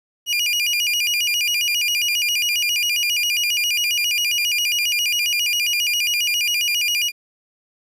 30% pulse tone with vibrato, 2637 Hz, E7, in tune, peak -15 dBFS, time 0.26-7.12 s, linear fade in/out 50 ms, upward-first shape square, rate 7.4 Hz, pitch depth 160 cents each way, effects resampled to 32000 Hz + 9-bit

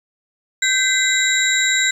sine tone cluster, 1553 / 2035 / 3874 / 7340 Hz, G6 / C7 / B7 / A#8, -17 / -49 / -34 / -28 cents, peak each -20 dBFS, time 0.62-1.91 s, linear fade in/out 5 ms, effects 7-bit

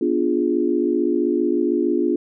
sine chord, B diminished seventh, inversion none, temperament equal, 246.9 / 293.7 / 349.2 / 415.3 Hz, B3 / D4 / F4 / Ab4, 0 / 0 / 0 / 0 cents, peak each -24 / -22 / -20 / -25 dBFS, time 0.01-2.16 s, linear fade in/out 5 ms, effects none

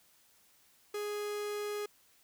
45% pulse tone, 415.3 Hz, G#4, in tune, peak -35 dBFS, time 0.94-1.86 s, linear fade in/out 5 ms, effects white hiss -66 dBFS RMS until 2.23 s

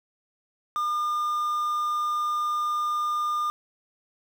triangle tone with quantisation, 1208 Hz, D6, 48 cents sharp, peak -22 dBFS, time 0.76-3.5 s, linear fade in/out 0 ms, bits 8, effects none

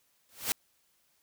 white noise with exponential growth, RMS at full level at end -26 dBFS, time 0.29-0.52 s, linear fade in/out 0 ms, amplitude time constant 48 ms, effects white hiss -71 dBFS RMS until 1.22 s

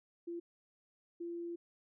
sine tone bursts at uneven times, 342.2 Hz, F4, 35 cents flat, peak -39 dBFS, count 2, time 0.27-0.4 / 1.2-1.56 s, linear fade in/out 10 ms, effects none

